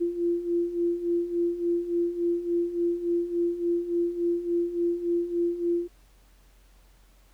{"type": "beating tone pair", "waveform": "sine", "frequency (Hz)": [342.1, 345.6], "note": ["F4", "F4"], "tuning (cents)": [-36, -18], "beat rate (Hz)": 3.5, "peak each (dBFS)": [-30, -25], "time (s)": [0, 5.88], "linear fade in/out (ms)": 20, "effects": ["added 45 Hz sine -55 dBFS peak until 7.33 s", "pink hiss -63 dBFS RMS until 7.33 s"]}